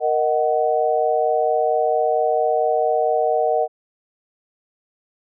sine chord, D# minor, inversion second, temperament just, 466.7 / 622.3 / 746.7 Hz, A#4 / D#5 / F#5, +2 / 0 / +16 cents, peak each -21 / -20 / -20 dBFS, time 0-3.68 s, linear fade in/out 50 ms, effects none

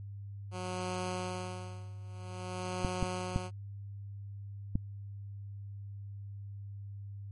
10% pulse tone with tremolo, 182.5 Hz, F#3, 24 cents flat, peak -26 dBFS, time 0.51-3.51 s, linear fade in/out 50 ms, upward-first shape sine, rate 0.51 Hz, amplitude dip 95%
clicks, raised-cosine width 5 ms, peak -17 dBFS, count 4, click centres 2.848 / 3.027 / 3.361 / 4.755 s
effects added 100 Hz sine -41 dBFS peak until 7.31 s + MP3 48 kbps

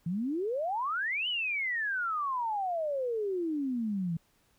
sine exponential two-way sweep, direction up then down, 160 to 3046 to 160 Hz, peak -29 dBFS, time 0.06-4.17 s, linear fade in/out 5 ms, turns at 1.28 s, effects pink hiss -69 dBFS RMS until 4.58 s

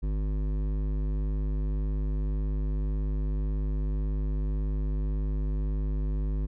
sine tone with hard clipping, 50.9 Hz, G#1, 34 cents flat, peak -28 dBFS, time 0.02-6.47 s, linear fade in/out 20 ms, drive 13 dB, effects none

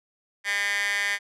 15% pulse tone with high-pass filter, 202.2 Hz, G#3, 46 cents flat, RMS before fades -26 dBFS, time 0.44-1.19 s, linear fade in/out 50 ms, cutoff 1800 Hz, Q 3.5, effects low-pass 10000 Hz 12 dB/octave

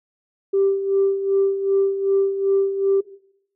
sine tone with tremolo, 392 Hz, G4, in tune, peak -13 dBFS, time 0.53-3.01 s, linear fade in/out 10 ms, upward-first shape sine, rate 2.6 Hz, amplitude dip 65%, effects noise-tail reverb RT60 0.7 s tail -17 dB re dry + tanh soft clip ceiling -10 dBFS

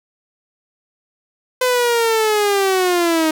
sawtooth linear sweep, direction down, 509 to 311.1 Hz, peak -10 dBFS, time 1.61-3.31 s, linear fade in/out 5 ms, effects none

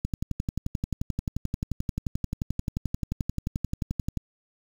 click train, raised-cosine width 5 ms, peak -15 dBFS, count 48, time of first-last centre 0.05-4.173 s, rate 11.4 Hz, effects 7-bit

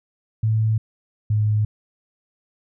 sine tone pair in turn, 110 / 106.44 Hz, A2 / G#2, 0 / +43 cents, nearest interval minor second, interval 57 cents, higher first, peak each -16 dBFS, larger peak neither, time 0.43-0.78 / 1.3-1.65 s, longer neither, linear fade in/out 5 ms, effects none

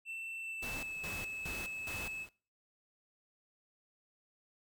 triangle tone with pitch glide, 2678 to 2599 Hz, E7 to E7, +27 to -25 cents, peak -38 dBFS, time 0.05-2.27 s, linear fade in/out 50 ms, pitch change -52 cents, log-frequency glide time 0.41-0.99 s
pink noise with tremolo, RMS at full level -44 dBFS, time 0.62-2.29 s, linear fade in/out 10 ms, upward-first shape square, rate 2.4 Hz, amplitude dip 80%
effects noise-tail reverb RT60 0.4 s tail -21 dB re dry

